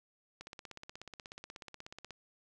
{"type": "click train", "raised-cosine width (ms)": 0.2, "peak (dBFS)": -29, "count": 29, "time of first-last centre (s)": [0.41, 2.107], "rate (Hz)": 16.5, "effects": []}